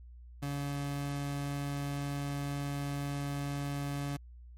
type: tone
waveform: 30% pulse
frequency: 142 Hz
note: C#3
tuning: 42 cents sharp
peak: -31 dBFS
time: 0.42-4.17 s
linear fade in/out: 10 ms
effects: added 60 Hz sine -48 dBFS peak until 4.57 s + MP3 64 kbps